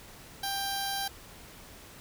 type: tone with notch filter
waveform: 10% pulse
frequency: 790 Hz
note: G5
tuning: 13 cents sharp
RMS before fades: -33 dBFS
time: 0.43-1.08 s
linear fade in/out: 5 ms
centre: 2200 Hz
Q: 1
effects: pink hiss -50 dBFS RMS until 2 s